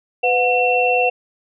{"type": "tone cluster", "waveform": "sine", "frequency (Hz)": [499.4, 727, 2707], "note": ["B4", "F#5", "E7"], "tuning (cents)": [19, -31, 45], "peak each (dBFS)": -18, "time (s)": [0.23, 1.1], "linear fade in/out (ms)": 10, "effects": []}